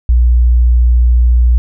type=tone with vibrato; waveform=sine; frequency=60.1 Hz; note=B1; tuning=46 cents flat; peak=-5 dBFS; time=0.09-1.58 s; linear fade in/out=0 ms; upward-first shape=triangle; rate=14 Hz; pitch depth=9 cents each way; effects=none